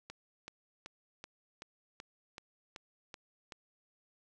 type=click train; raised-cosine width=0.2 ms; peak=-28 dBFS; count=10; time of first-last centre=0.1-3.522 s; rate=2.63 Hz; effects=none